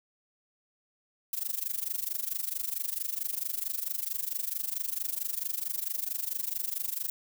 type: noise with amplitude modulation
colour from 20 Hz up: violet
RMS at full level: -30 dBFS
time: 1.33-7.1 s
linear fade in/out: 2 ms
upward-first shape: sine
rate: 24.5 Hz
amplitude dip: 90%
effects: none